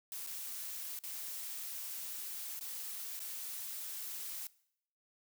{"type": "noise with dropouts", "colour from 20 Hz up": "blue", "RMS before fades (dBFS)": -43, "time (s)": [0.12, 4.47], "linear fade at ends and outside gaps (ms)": 1, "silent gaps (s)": [[0.265, 0.271], [0.99, 1.037], [2.594, 2.61], [3.193, 3.202]], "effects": ["noise-tail reverb RT60 0.7 s tail -21 dB re dry"]}